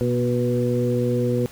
harmonic tone with a mistuned harmonic, 122.5 Hz, B2, 14 cents flat, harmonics 1 / 2 / 3 / 4, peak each -23 / -24 / -26 / -24 dBFS, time 0.01-1.46 s, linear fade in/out 0 ms, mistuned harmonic 2, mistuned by -21 cents, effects pink hiss -44 dBFS RMS until 1.51 s

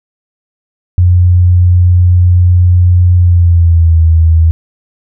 sine tone with pitch glide, 89.2 to 81.33 Hz, F2 to E2, +37 to -23 cents, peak -3 dBFS, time 0.98-4.51 s, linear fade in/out 0 ms, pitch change -160 cents, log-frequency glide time 3.16-3.99 s, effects none

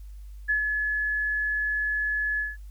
sine tone with ADSR envelope, 1708 Hz, G#6, 48 cents sharp, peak -20 dBFS, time 0.48-2.57 s, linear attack 21 ms, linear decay 110 ms, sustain -4 dB, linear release 180 ms, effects added 50 Hz sine -39 dBFS peak until 2.7 s + white hiss -65 dBFS RMS until 2.7 s

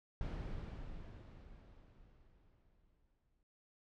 brown noise with exponential decay, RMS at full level -40 dBFS, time 0.21-3.43 s, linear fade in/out 1 ms, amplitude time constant 700 ms, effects low-pass 4000 Hz 12 dB/octave

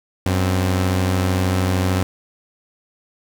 sawtooth tone pair together, 93.24 / 261.6 Hz, F#2 / C4, +14 / 0 cents, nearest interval octave + tritone, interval 1786 cents, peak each -13 / -22 dBFS, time 0.26-2.03 s, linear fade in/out 0 ms, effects none

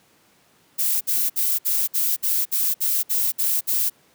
violet noise bursts, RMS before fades -21 dBFS, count 11, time 0.78-3.9 s, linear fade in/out 20 ms, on 230 ms, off 59 ms, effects pink hiss -58 dBFS RMS until 4.14 s + high-pass 150 Hz 12 dB/octave

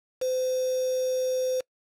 sine tone with quantisation, 512 Hz, C5, 38 cents flat, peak -24 dBFS, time 0.21-1.61 s, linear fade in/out 10 ms, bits 6, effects noise-tail reverb RT60 0.1 s tail -25 dB re dry + low-pass 12000 Hz 12 dB/octave

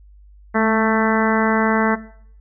harmonic tone with a mistuned harmonic, 221.3 Hz, A3, 10 cents sharp, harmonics 1 / 2 / 3 / 4 / 5 / 6 / 7 / 8 / 9, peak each -18 / -21 / -23 / -24 / -25 / -26 / -26 / -27 / -28 dBFS, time 0.54-1.96 s, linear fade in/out 20 ms, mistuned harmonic 1, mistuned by -28 cents, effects noise-tail reverb RT60 0.6 s tail -17 dB re dry + added 50 Hz sine -43 dBFS peak until 2.4 s

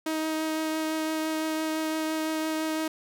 sawtooth tone with vibrato, 315.2 Hz, D#4, 23 cents sharp, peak -23 dBFS, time 0.06-2.88 s, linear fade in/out 5 ms, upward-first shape triangle, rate 5.9 Hz, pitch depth 12 cents each way, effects none

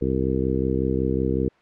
harmonic tone, 65.4 Hz, C2, in tune, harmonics 1 / 2 / 3 / 4 / 5 / 6 / 7, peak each -28 / -28 / -28 / -28 / -28 / -28 / -28 dBFS, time 0.01-1.49 s, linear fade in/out 10 ms, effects white hiss -58 dBFS RMS until 1.61 s + low-pass 2000 Hz 12 dB/octave

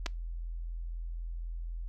clicks, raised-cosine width 0.2 ms, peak -17 dBFS, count 2, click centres 0.061 / 0.064 s, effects noise-tail reverb RT60 0.2 s tail -24 dB re dry + added 42 Hz sine -35 dBFS peak until 1.88 s

